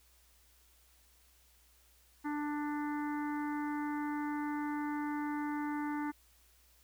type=harmonic tone with a mistuned harmonic; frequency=295.6 Hz; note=D4; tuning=11 cents sharp; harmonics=1 / 3 / 4 / 5 / 6 / 7; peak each=-35 / -41 / -48 / -48 / -50 / -52 dBFS; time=2.24-6.12 s; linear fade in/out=20 ms; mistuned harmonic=7; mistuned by=-15 cents; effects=added 60 Hz sine -67 dBFS peak until 6.83 s + white hiss -67 dBFS RMS until 6.83 s